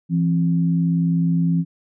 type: tone pair together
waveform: sine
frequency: 168.33 / 267.2 Hz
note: E3 / C4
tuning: +37 / +36 cents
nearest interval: minor sixth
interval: 799 cents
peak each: -16 / -25 dBFS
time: 0.09-1.65 s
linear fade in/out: 50 ms
effects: none